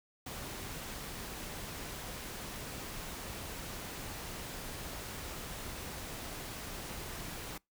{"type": "noise", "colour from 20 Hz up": "pink", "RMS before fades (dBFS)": -43, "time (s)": [0.26, 7.58], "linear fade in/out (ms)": 5, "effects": ["noise-tail reverb RT60 0.2 s tail -26 dB re dry"]}